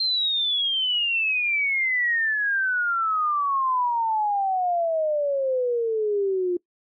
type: exponential sweep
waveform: sine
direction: down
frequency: 4186 to 349.2 Hz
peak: -20 dBFS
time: 0-6.57 s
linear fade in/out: 5 ms
effects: noise-tail reverb RT60 0.1 s tail -22 dB re dry + MP3 32 kbps